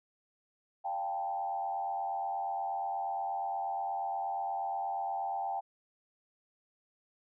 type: tone with frequency modulation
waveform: sine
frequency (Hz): 786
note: G5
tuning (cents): +4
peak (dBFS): -32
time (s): 0.84-5.61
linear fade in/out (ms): 20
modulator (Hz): 88.4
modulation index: 0.95
effects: none